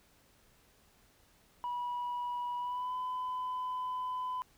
sine tone with pitch glide, 974 to 1007.8 Hz, B5 to B5, -24 to +35 cents, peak -32 dBFS, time 1.64-4.42 s, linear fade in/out 0 ms, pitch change +59 cents, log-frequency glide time 2.57-2.95 s, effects tanh soft clip ceiling -32 dBFS + pink hiss -66 dBFS RMS until 4.57 s

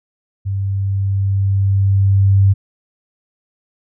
sine tone with level ramp, 98 Hz, G2, in tune, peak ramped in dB -17 to -7 dBFS, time 0.45-2.54 s, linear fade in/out 20 ms, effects none

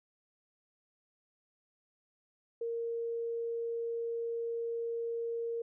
sine tone, 464.1 Hz, A#4, 8 cents flat, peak -33 dBFS, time 2.61-5.62 s, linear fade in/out 5 ms, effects none

